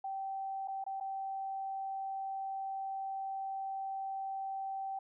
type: tone with dropouts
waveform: sine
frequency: 776 Hz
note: G5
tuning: 18 cents flat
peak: -36 dBFS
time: 0.04-4.99 s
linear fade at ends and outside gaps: 5 ms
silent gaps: 0.676-0.682 / 0.841-0.864 / 1.001-1.008 s
effects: none